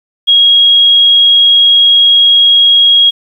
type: tone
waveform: sine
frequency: 3290 Hz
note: G#7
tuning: 17 cents flat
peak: -3 dBFS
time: 0.27-3.11 s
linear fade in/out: 20 ms
effects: 7-bit